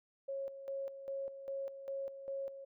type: tone with tremolo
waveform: sine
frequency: 547 Hz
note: C#5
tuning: 23 cents flat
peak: -37 dBFS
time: 0.28-2.65 s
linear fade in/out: 10 ms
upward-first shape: square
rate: 2.5 Hz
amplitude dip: 65%
effects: none